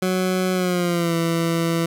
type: tone with pitch glide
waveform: 20% pulse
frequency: 185 to 166.73 Hz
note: F#3 to E3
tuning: 0 to +20 cents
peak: -14 dBFS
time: 0.02-1.86 s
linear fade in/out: 5 ms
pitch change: -180 cents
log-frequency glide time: 0.53-1.15 s
effects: none